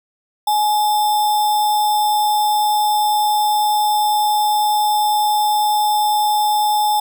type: tone with sample-and-hold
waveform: sine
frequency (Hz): 841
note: G#5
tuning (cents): +22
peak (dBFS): -13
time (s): 0.47-7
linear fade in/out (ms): 5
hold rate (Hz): 4410
effects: none